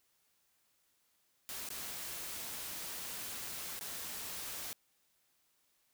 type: noise with dropouts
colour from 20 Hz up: white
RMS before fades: -43 dBFS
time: 1.49-4.73 s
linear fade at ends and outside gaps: 0 ms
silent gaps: 1.689-1.703 / 3.792-3.81 s
effects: white hiss -75 dBFS RMS until 5.93 s